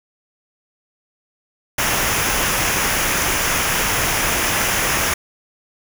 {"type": "noise with comb filter", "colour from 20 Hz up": "pink", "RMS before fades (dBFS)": -19, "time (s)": [1.78, 5.14], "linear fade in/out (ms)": 5, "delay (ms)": 0.24, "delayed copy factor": -0.55, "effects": []}